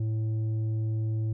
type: tone with tanh clipping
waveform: sine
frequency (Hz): 110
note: A2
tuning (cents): 0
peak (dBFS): -27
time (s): 0-1.33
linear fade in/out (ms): 5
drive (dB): 6
effects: none